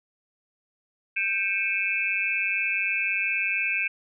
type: tone cluster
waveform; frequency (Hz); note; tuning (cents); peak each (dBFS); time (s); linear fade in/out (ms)
sine; 1569 / 2228 / 2419 / 2613; G6 / C#7 / D#7 / E7; +1 / +8 / -49 / -16; -33 / -32 / -27 / -27; 1.16-3.88; 10
effects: none